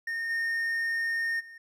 triangle tone with level steps, 1834 Hz, A#6, 29 cents flat, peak -28 / -25 / -43 dBFS, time 0.07-1.58 s, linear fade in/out 5 ms, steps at 0.29 / 1.39 s, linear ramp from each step 20 ms, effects none

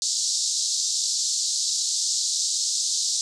white band-pass noise, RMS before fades -25 dBFS, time 0.02-3.21 s, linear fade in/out 0 ms, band 4000 to 7700 Hz, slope 48 dB/octave, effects none

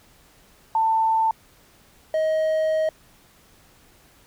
sine / triangle tone pair in turn, 891 / 630 Hz, A5 / D#5, +22 / +21 cents, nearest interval tritone, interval 601 cents, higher first, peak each -17 dBFS, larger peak neither, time 0.75-1.31 / 2.14-2.89 s, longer second, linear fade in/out 2 ms, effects pink hiss -55 dBFS RMS until 4.26 s

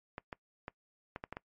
clicks, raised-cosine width 0.5 ms, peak -25 dBFS, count 7, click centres 0.181 / 0.328 / 0.681 / 1.161 / 1.239 / 1.326 / 1.369 s, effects noise-tail reverb RT60 0.1 s tail -22 dB re dry + MP3 48 kbps

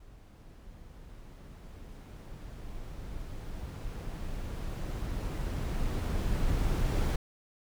brown noise with level ramp, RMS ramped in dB -52 to -27 dBFS, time 0-7.16 s, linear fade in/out 5 ms, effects none

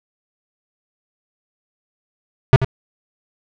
square tone with echo, 131.9 Hz, C3, 14 cents sharp, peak -5 dBFS, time 2.53-2.56 s, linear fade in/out 0 ms, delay 86 ms, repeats 1, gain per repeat -11 dB, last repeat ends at 2.646 s, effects low-pass 3000 Hz 12 dB/octave

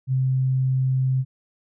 sine tone, 130.81 Hz, C3, in tune, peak -18 dBFS, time 0.07-1.25 s, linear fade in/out 50 ms, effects none

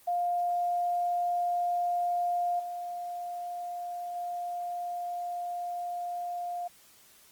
sine tone with level steps, 704 Hz, F5, 14 cents sharp, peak -26 / -34 / -32 dBFS, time 0.07-6.68 s, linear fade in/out 10 ms, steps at 2.59 / 4.15 s, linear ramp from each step 10 ms, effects white hiss -58 dBFS RMS until 7.31 s + Opus 24 kbps

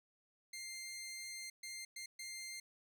15% pulse tone bursts at uneven times, 2101 Hz, C7, 7 cents sharp, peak -39 dBFS, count 4, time 0.53-1.5 / 1.63-1.85 / 1.96-2.06 / 2.19-2.6 s, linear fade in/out 5 ms, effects none

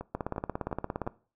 two click trains, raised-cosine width 1 ms, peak -17 / -23 dBFS, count 17 / 4, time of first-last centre 0.15-1.075 / 0.01-1.066 s, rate 17.3 / 2.84 Hz, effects noise-tail reverb RT60 0.4 s tail -19 dB re dry

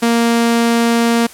sawtooth tone, 233.1 Hz, A#3, in tune, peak -7 dBFS, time 0.02-1.27 s, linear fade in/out 10 ms, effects white hiss -38 dBFS RMS until 1.33 s + low-pass 12000 Hz 12 dB/octave

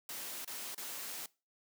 white noise with dropouts, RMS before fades -43 dBFS, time 0.09-1.26 s, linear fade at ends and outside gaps 2 ms, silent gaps 0.447-0.476 / 0.747-0.778 s, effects noise-tail reverb RT60 0.3 s tail -22 dB re dry + high-pass 200 Hz 12 dB/octave

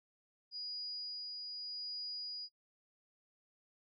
sine tone with tremolo, 4900 Hz, D#8, 27 cents flat, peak -40 dBFS, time 0.51-2.49 s, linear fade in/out 50 ms, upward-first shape sine, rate 0.83 Hz, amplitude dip 25%, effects noise-tail reverb RT60 0.1 s tail -20 dB re dry + MP3 32 kbps

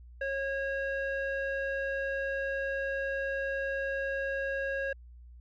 square tone with low-pass filter, 546 Hz, C#5, 26 cents flat, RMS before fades -33 dBFS, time 0.21-4.93 s, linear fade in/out 5 ms, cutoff 2000 Hz, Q 7.5, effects added 60 Hz sine -48 dBFS peak until 5.4 s

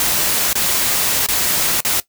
white noise with dropouts, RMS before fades -17 dBFS, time 0-2 s, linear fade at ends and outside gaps 1 ms, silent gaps 0.53-0.554 / 1.264-1.286 / 1.805-1.849 s, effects noise-tail reverb RT60 0.1 s tail -17 dB re dry

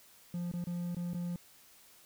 triangle tone with dropouts, 174.61 Hz, F3, in tune, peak -32 dBFS, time 0.34-1.36 s, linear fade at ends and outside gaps 2 ms, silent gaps 0.516-0.537 / 0.641-0.67 / 0.948-0.967 / 1.134-1.145 s, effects white hiss -60 dBFS RMS until 2.05 s

